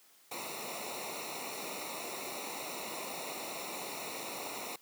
pink noise with comb filter, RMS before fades -41 dBFS, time 0.31-4.76 s, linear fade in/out 5 ms, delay 0.62 ms, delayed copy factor -0.85, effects white hiss -63 dBFS RMS until 4.81 s + high-pass 200 Hz 12 dB/octave

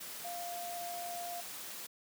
sine tone in noise, 698.5 Hz, F5, in tune, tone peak -40 dBFS, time 0.24-1.41 s, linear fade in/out 10 ms, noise white, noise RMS -45 dBFS, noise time 0-1.87 s, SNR +2 dB, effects high-pass 150 Hz 12 dB/octave

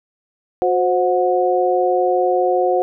sine tone cluster, 363.8 / 524 / 729 Hz, F#4 / C5 / F#5, -29 / +2 / -26 cents, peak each -18 dBFS, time 0.62-2.82 s, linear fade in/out 0 ms, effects none

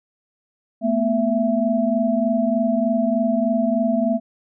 sine tone cluster, 221.9 / 245.2 / 665 Hz, A3 / B3 / E5, +15 / -12 / +15 cents, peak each -21 dBFS, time 0.81-4.2 s, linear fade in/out 50 ms, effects none

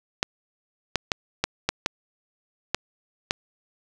clicks, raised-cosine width 0.2 ms, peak -4 dBFS, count 8, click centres 0.229 / 0.957 / 1.118 / 1.44 / 1.69 / 1.861 / 2.746 / 3.309 s, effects none

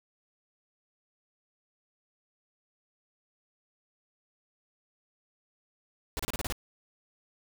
pink noise bursts, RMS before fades -33 dBFS, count 7, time 6.17-6.524 s, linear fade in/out 0 ms, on 24 ms, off 31 ms, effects none

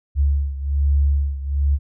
sine beating tone pair, 70.3 / 71.5 Hz, C#2 / D2, +25 / -46 cents, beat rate 1.2 Hz, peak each -17 / -21 dBFS, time 0.15-1.79 s, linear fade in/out 50 ms, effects none

